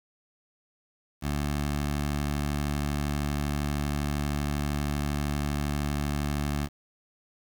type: tone with notch filter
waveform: 15% pulse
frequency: 72.7 Hz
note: D2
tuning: 17 cents flat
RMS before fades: -29 dBFS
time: 1.21-6.69 s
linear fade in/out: 50 ms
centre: 480 Hz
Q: 1.8
effects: 8-bit